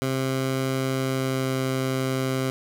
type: tone with pitch glide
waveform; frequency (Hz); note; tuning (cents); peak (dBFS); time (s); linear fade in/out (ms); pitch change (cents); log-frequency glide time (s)
15% pulse; 132.4 to 131.56; C3 to C3; +21 to +10; -17; 0.02-2.5; 0; -11; 0.95-1.59
effects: none